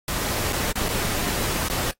pink noise with dropouts, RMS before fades -26 dBFS, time 0.08-1.91 s, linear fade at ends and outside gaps 1 ms, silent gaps 0.525-0.529 / 0.718-0.756 / 0.883-0.889 / 1.685-1.699 s, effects noise-tail reverb RT60 0.1 s tail -20 dB re dry + AAC 48 kbps

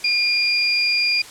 sine tone pair together, 2412 / 4824 Hz, D7 / D8, +46 / +46 cents, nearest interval octave, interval 1200 cents, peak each -19 dBFS, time 0.04-1.22 s, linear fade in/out 5 ms, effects white hiss -39 dBFS RMS until 1.3 s + low-pass 9000 Hz 12 dB/octave

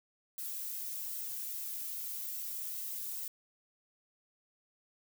violet noise with flanger, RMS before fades -40 dBFS, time 0.38-3.28 s, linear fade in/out 2 ms, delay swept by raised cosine 1.7 to 2.21 ms, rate 2.5 Hz, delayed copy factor -0.55, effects none

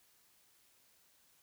silence, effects white hiss -69 dBFS RMS until 1.42 s

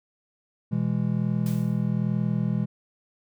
triangle chord, E major, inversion second, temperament just, 123.61 / 164.81 / 206 Hz, B2 / E3 / G#3, +2 / 0 / -14 cents, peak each -25 dBFS, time 0.71-2.66 s, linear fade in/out 20 ms
white noise with exponential decay, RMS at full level -40 dBFS, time 1.46-1.92 s, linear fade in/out 2 ms, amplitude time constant 100 ms
effects none

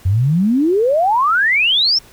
sine exponential sweep, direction up, 87.31 to 5570 Hz, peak -11 dBFS, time 0.05-1.99 s, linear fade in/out 10 ms, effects pink hiss -45 dBFS RMS until 2.12 s

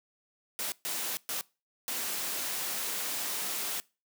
white noise bursts at uneven times, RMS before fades -34 dBFS, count 4, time 0.59-0.72 / 0.85-1.17 / 1.29-1.41 / 1.88-3.8 s, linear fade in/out 0 ms, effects noise-tail reverb RT60 0.3 s tail -23 dB re dry + high-pass 200 Hz 12 dB/octave

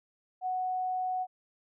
sine tone, 740 Hz, F#5, in tune, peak -29 dBFS, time 0.41-1.27 s, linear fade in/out 50 ms, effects none

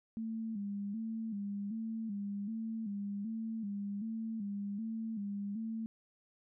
sine tone with vibrato, 212.4 Hz, G#3, 39 cents sharp, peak -36 dBFS, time 0.17-5.86 s, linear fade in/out 0 ms, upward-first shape square, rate 1.3 Hz, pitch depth 89 cents each way, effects none

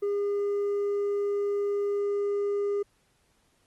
triangle tone with hard clipping, 405.9 Hz, G#4, 40 cents flat, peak -24 dBFS, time 0.02-2.83 s, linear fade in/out 10 ms, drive 1 dB, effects pink hiss -68 dBFS RMS until 3.66 s + Opus 32 kbps

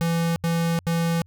square tone bursts, 167.4 Hz, E3, 27 cents sharp, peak -21 dBFS, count 3, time 0.01-1.218 s, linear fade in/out 0 ms, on 350 ms, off 79 ms, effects added 90 Hz sine -50 dBFS peak until 1.26 s

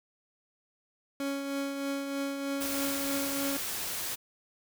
30% pulse tone with tremolo, 277.7 Hz, C#4, 3 cents sharp, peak -27 dBFS, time 1.2-3.57 s, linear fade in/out 2 ms, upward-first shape triangle, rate 3.2 Hz, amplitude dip 45%
white noise, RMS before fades -35 dBFS, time 2.6-4.16 s, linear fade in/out 20 ms
effects none

